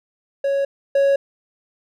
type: tone pair in turn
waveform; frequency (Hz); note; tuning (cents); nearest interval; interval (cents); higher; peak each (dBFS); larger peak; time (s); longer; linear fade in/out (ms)
triangle; 554.4 / 554.4; C#5 / C#5; 0 / 0; unison; 0; neither; -15 / -11; second; 0.44-0.65 / 0.95-1.16; neither; 5
effects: none